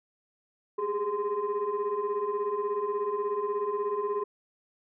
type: tone cluster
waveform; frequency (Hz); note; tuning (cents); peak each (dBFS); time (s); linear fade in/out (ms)
sine; 400.5 / 417 / 1035; G4 / G#4 / C6; +37 / +7 / -19; -32 / -29 / -32; 0.78-4.24; 10
effects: tanh soft clip ceiling -21 dBFS